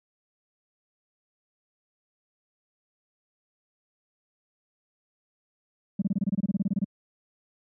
sine tone bursts, 196 Hz, G3, in tune, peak -20 dBFS, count 16, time 5.99-6.844 s, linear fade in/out 5 ms, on 29 ms, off 26 ms, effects tanh soft clip ceiling -18 dBFS + high-pass 100 Hz 12 dB/octave

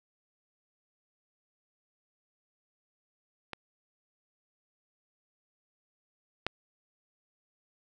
clicks, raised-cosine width 0.3 ms, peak -21 / -13 dBFS, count 2, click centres 3.533 / 6.466 s, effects none

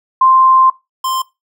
sine / square tone pair in turn, 1046.5 / 1046.5 Hz, C6 / C6, 0 / 0 cents, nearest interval unison, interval 0 cents, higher neither, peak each -6 / -16 dBFS, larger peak first, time 0.21-0.7 / 1.04-1.22 s, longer first, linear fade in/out 5 ms, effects noise-tail reverb RT60 0.2 s tail -18 dB re dry

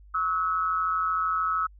sine tone with amplitude modulation, 1292 Hz, E6, 35 cents flat, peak -20 dBFS, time 0.14-1.67 s, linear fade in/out 10 ms, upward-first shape sine, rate 173 Hz, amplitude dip 70%, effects added 50 Hz sine -48 dBFS peak until 1.79 s

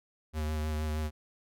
square tone with vibrato, 77 Hz, D#2, 17 cents flat, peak -31 dBFS, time 0.33-1.11 s, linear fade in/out 50 ms, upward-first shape sine, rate 6.4 Hz, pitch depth 22 cents each way, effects none

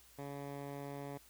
10% pulse tone with low-pass filter, 141.3 Hz, C#3, 34 cents sharp, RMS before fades -45 dBFS, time 0.18-1.18 s, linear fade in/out 10 ms, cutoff 2100 Hz, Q 0.5, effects added 60 Hz sine -69 dBFS peak until 1.29 s + white hiss -63 dBFS RMS until 1.29 s

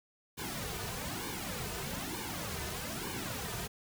pink noise with flanger, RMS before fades -39 dBFS, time 0.37-3.68 s, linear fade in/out 20 ms, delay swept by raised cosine 1.5 to 3.7 ms, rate 1.1 Hz, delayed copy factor -0.85, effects none

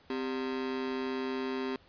45% pulse ring-modulated tone, 327.2 Hz, E4, 13 cents flat, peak -29 dBFS, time 0.1-1.76 s, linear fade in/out 2 ms, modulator 68 Hz, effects pink hiss -61 dBFS RMS until 1.88 s + resampled to 11025 Hz

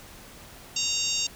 harmonic tone, 928 Hz, A#5, 8 cents flat, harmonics 3 / 4 / 5 / 6 / 7 / 8, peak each -32 / -32 / -32 / -32 / -32 / -32 dBFS, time 0.76-1.27 s, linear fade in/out 5 ms, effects pink hiss -47 dBFS RMS until 1.35 s

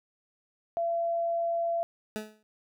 sine tone, 677 Hz, E5, 46 cents sharp, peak -26 dBFS, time 0.77-1.83 s, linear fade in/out 0 ms
20% pulse tone with exponential decay, 214.8 Hz, A3, 41 cents flat, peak -25 dBFS, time 2.16-2.43 s, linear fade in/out 0 ms, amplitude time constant 57 ms
effects none

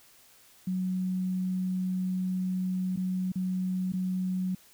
sine tone with dropouts, 185 Hz, F#3, in tune, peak -27 dBFS, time 0.67-4.55 s, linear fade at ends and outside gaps 5 ms, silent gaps 2.962-2.972 / 3.32-3.356 / 3.922-3.935 s, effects white hiss -58 dBFS RMS until 4.73 s

